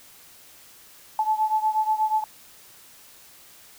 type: beating tone pair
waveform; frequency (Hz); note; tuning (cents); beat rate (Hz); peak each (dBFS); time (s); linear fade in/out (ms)
sine; 864 / 872.3; A5 / A5; -32 / -15; 8.3; -22 / -25; 1.19-2.24; 2
effects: white hiss -50 dBFS RMS until 3.78 s